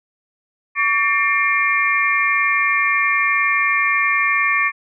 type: tone cluster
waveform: sine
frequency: 1137 / 1794 / 2136 / 2375 Hz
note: C#6 / A6 / C7 / D7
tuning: +44 / +33 / +35 / +19 cents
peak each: -20 dBFS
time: 0.75-4.72 s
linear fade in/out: 50 ms
effects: none